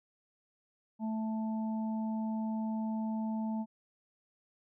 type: harmonic tone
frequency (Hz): 220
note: A3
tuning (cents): 0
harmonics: 1 / 3 / 4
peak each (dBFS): -32 / -47 / -44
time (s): 0.99-3.66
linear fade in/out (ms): 50
effects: none